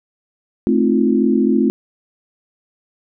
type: chord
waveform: sine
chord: F dominant seventh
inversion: first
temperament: just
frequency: 218.3 / 261.9 / 314.3 / 349.2 Hz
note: A3 / C4 / Eb4 / F4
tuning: -13 / +2 / +18 / 0 cents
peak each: -16 / -16 / -22 / -18 dBFS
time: 0.67-1.7 s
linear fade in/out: 0 ms
effects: none